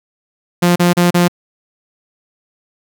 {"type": "tone bursts", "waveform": "sawtooth", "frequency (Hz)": 175.4, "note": "F3", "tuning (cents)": 8, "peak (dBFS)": -5, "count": 4, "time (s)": [0.62, 1.282], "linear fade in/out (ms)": 10, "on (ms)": 140, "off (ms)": 34, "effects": []}